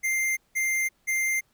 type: tone bursts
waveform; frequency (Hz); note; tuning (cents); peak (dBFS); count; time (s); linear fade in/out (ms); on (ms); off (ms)
square; 2097; C7; +3; -24; 3; 0.03-1.41; 20; 340; 180
effects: pink hiss -68 dBFS RMS until 1.53 s